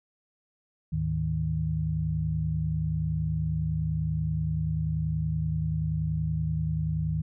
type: tone cluster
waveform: sine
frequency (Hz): 75.5 / 106.1 / 156.5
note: D2 / G#2 / D#3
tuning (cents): +48 / +38 / +10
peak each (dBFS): -32 / -33 / -27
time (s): 0.92-7.22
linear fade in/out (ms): 10
effects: none